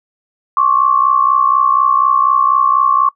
sine tone pair together, 1078 / 1142.1 Hz, C#6 / D6, -49 / -49 cents, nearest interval minor second, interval 100 cents, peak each -12 / -11 dBFS, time 0.57-3.09 s, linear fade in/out 2 ms, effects noise-tail reverb RT60 0.1 s tail -21 dB re dry

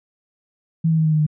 sine tone with pitch steps, 162.9 / 160.66 / 158.45 / 156.26 / 154.11 / 151.99 Hz, E3 / E3 / D#3 / D#3 / D#3 / D#3, -20 / -44 / +32 / +8 / -16 / -40 cents, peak -14 dBFS, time 0.84-1.266 s, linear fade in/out 10 ms, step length 71 ms, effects none

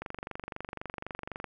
click train, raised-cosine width 0.5 ms, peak -22 dBFS, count 35, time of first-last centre 0.02-1.443 s, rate 23.9 Hz, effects none

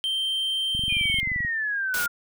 triangle tone, 3136 Hz, G7, in tune, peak -22 dBFS, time 0.04-1.2 s, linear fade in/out 0 ms
click train, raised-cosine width 5 ms, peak -23 dBFS, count 17, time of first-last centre 0.75-1.449 s, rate 22.9 Hz
sine exponential sweep, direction down, 2472 to 1399 Hz, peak -24 dBFS, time 0.89-2.08 s, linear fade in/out 10 ms
white noise, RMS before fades -30 dBFS, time 1.94-2.06 s, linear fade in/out 0 ms
effects none

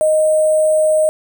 sine tone with sample-and-hold, 622.3 Hz, D#5, in tune, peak -10 dBFS, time 0.01-1.09 s, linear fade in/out 0 ms, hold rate 8820 Hz, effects none

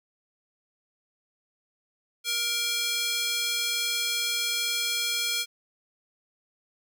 square tone with high-pass filter, 470.6 Hz, A#4, 16 cents sharp, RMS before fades -28 dBFS, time 2.24-5.46 s, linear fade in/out 50 ms, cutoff 3100 Hz, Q 1.4, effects none

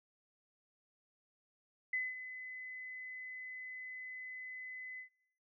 sine tone with ADSR envelope, 2020 Hz, B6, 39 cents sharp, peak -32 dBFS, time 1.93-5.09 s, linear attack 5 ms, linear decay 210 ms, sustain -12 dB, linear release 100 ms, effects noise-tail reverb RT60 0.7 s tail -18 dB re dry

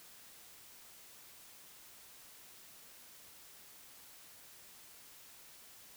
silence, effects white hiss -57 dBFS RMS until 5.96 s

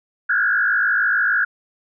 sine tone with frequency modulation, 1545 Hz, G6, 26 cents flat, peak -15 dBFS, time 0.29-1.45 s, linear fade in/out 10 ms, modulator 53.3 Hz, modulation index 2.6, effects none

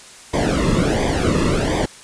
brown noise with flanger, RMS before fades -18 dBFS, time 0.33-1.86 s, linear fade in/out 10 ms, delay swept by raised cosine 0.72 to 1.33 ms, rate 1.4 Hz, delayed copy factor -0.85, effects white hiss -41 dBFS RMS until 2.03 s + resampled to 22050 Hz

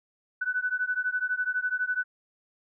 sine beating tone pair, 1489 / 1501 Hz, F#6 / F#6, +11 / +24 cents, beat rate 12 Hz, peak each -29 / -29 dBFS, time 0.41-2.04 s, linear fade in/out 10 ms, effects none

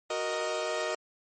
sawtooth chord, D# minor, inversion first, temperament equal, 370 / 466.2 / 622.3 Hz, F#4 / A#4 / D#5, 0 / 0 / 0 cents, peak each -33 / -31 / -28 dBFS, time 0.1-0.95 s, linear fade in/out 5 ms, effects MP3 32 kbps

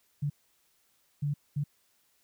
sine tone bursts at uneven times, 144.8 Hz, D3, 24 cents flat, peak -27 dBFS, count 3, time 0.22-0.3 / 1.22-1.34 / 1.56-1.64 s, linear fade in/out 10 ms, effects white hiss -70 dBFS RMS until 2.23 s

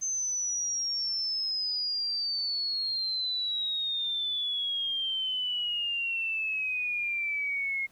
sine exponential sweep, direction down, 6270 to 2148 Hz, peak -28 dBFS, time 0.01-7.87 s, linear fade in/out 20 ms, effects pink hiss -63 dBFS RMS until 7.91 s

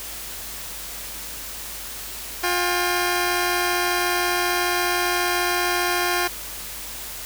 10% pulse tone pair together, 354.6 / 802.5 Hz, F4 / G5, +26 / +40 cents, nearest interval octave + major second, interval 1414 cents, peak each -13 / -18 dBFS, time 2.43-6.28 s, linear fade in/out 10 ms, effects added 50 Hz sine -44 dBFS peak until 7.25 s + white hiss -34 dBFS RMS until 7.25 s

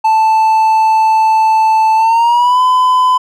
triangle tone with pitch glide, 880 to 1010.9 Hz, A5 to B5, 0 to +40 cents, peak -5 dBFS, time 0.04-3.18 s, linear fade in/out 10 ms, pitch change +240 cents, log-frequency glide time 1.96-2.61 s, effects none

